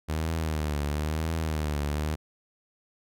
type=tone with vibrato; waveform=sawtooth; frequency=76.9 Hz; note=D#2; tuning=20 cents flat; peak=-23 dBFS; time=0.08-2.16 s; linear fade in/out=20 ms; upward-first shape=triangle; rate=1 Hz; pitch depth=110 cents each way; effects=none